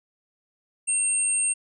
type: tone pair together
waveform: sine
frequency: 2710 / 8604 Hz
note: E7 / C9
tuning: +47 / +47 cents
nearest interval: octave + minor sixth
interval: 2000 cents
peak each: -33 / -21 dBFS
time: 0.87-1.54 s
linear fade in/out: 20 ms
effects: none